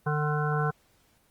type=harmonic tone; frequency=150 Hz; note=D3; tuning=37 cents sharp; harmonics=1 / 3 / 5 / 7 / 9 / 10; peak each=-26 / -32 / -33 / -34 / -34 / -35 dBFS; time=0.06-0.71 s; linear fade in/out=10 ms; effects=pink hiss -65 dBFS RMS until 1.3 s + Opus 24 kbps